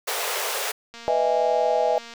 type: high-pass noise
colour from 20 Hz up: pink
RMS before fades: -27 dBFS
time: 0.07-0.72 s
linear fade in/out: 10 ms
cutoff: 400 Hz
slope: 96 dB/octave
type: click train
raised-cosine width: 0.2 ms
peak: -24 dBFS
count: 280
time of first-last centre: 0.94-2.137 s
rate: 233 Hz
type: chord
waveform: sine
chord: E major seventh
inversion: second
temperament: just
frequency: 494.4 / 618.1 / 659.3 / 824.1 Hz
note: B4 / D#5 / E5 / G#5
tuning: +2 / -12 / 0 / -14 cents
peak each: -24 dBFS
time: 1.08-1.98 s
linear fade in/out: 0 ms
effects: none